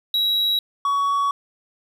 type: tone pair in turn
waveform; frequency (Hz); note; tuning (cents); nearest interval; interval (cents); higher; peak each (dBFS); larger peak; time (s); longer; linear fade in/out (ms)
triangle; 3873 / 1124.5; B7 / C#6; -35 / +24; octave + major sixth; 2141; first; -16; neither; 0.14-0.59 / 0.85-1.31; second; 2
effects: none